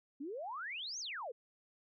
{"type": "exponential two-way sweep", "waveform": "sine", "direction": "up then down", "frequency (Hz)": [260.4, 6645, 432.5], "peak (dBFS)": -40, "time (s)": [0.2, 1.32], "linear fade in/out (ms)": 10, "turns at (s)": 0.99, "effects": []}